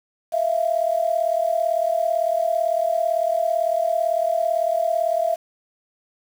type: tone pair together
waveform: sine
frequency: 648 / 685.9 Hz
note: E5 / F5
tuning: -30 / -31 cents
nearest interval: minor second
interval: 99 cents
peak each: -21 dBFS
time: 0.32-5.36 s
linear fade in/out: 20 ms
effects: 7-bit